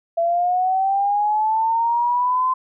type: linear sweep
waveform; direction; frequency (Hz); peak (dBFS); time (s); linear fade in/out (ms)
sine; up; 668 to 1035; -16; 0.17-2.54; 10
effects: none